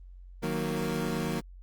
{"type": "chord", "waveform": "25% pulse", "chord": "D# minor", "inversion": "none", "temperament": "equal", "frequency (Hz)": [155.56, 185, 233.1], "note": ["D#3", "F#3", "A#3"], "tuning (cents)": [0, 0, 0], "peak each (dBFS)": -30, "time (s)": [0.42, 1.41], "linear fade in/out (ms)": 20, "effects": ["added 45 Hz sine -45 dBFS peak until 1.62 s", "Opus 24 kbps"]}